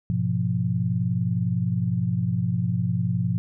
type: chord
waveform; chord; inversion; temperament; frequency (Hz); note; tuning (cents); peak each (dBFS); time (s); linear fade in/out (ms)
sine; F diminished; first; equal; 103.83 / 123.47 / 174.61; Ab2 / Cb3 / F3; 0 / 0 / 0; -27 / -25 / -25; 0.1-3.38; 0
effects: none